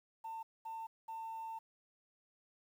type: tone bursts at uneven times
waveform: sine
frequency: 898 Hz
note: A5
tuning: 35 cents sharp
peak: -40 dBFS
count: 3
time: 0.24-0.43 / 0.65-0.87 / 1.08-1.59 s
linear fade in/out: 10 ms
effects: tanh soft clip ceiling -39 dBFS + 11-bit